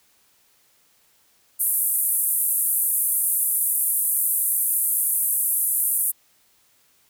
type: band-pass noise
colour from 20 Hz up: pink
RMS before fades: -22 dBFS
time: 1.59-6.12 s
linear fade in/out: 20 ms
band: 9600 to 14000 Hz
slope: 48 dB/octave
effects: white hiss -61 dBFS RMS until 7.09 s